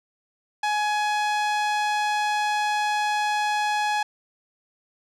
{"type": "tone with low-pass filter", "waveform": "sawtooth", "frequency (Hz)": 840, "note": "G#5", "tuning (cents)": 19, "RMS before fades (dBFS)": -24, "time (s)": [0.63, 4.03], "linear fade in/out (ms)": 5, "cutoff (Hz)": 6700, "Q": 0.5, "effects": []}